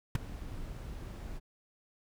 brown noise with ADSR envelope, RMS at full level -21 dBFS, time 0.15-1.4 s, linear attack 4 ms, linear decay 9 ms, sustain -21 dB, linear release 31 ms, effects none

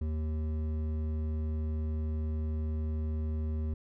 sine tone with hard clipping, 77.78 Hz, D#2, in tune, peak -32 dBFS, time 0.01-3.74 s, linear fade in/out 5 ms, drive 10 dB, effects none

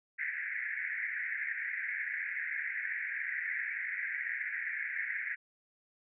white band-pass noise, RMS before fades -37 dBFS, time 0.18-5.36 s, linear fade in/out 20 ms, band 1600 to 2200 Hz, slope 96 dB/octave, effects none

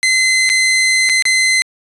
sawtooth tone with dropouts, 2056 Hz, C7, 31 cents flat, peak -7 dBFS, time 0.03-1.62 s, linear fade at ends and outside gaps 0 ms, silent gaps 0.492-0.499 / 1.091-1.096 / 1.223-1.254 s, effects resampled to 24000 Hz

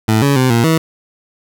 20% pulse tone with pitch steps, 109.7 / 140.8 / 129 / 116.8 / 161.5 Hz, A2 / C#3 / C3 / A#2 / E3, -5 / +27 / -24 / +4 / -35 cents, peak -5 dBFS, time 0.08-0.78 s, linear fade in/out 5 ms, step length 140 ms, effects none

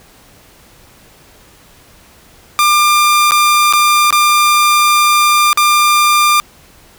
sawtooth tone with dropouts, 1196 Hz, D6, 31 cents sharp, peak -4 dBFS, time 2.59-6.4 s, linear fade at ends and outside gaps 0 ms, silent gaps 3.309-3.319 / 3.726-3.735 / 4.106-4.126 / 5.53-5.574 s, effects pink hiss -44 dBFS RMS until 6.98 s

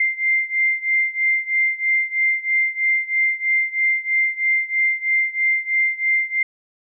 sine beating tone pair, 2093 / 2096.1 Hz, C7 / C7, 0 / +3 cents, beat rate 3.1 Hz, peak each -19 / -21 dBFS, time 0-6.43 s, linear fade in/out 5 ms, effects none

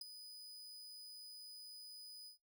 40% pulse tone with ADSR envelope, 4978 Hz, D#8, in tune, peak -40 dBFS, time 0.01-2.38 s, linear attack 5 ms, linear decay 11 ms, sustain -10 dB, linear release 110 ms, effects noise-tail reverb RT60 0.2 s tail -24 dB re dry

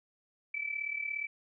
sine tone with amplitude modulation, 2313 Hz, D7, 27 cents flat, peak -30 dBFS, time 0.54-1.27 s, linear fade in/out 5 ms, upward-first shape sine, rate 37.1 Hz, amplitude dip 75%, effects none

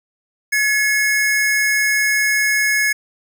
square tone pair together, 1700 / 2175 Hz, G#6 / C#7, +40 / -33 cents, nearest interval major third, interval 427 cents, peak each -18 dBFS, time 0.52-2.93 s, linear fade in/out 10 ms, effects none

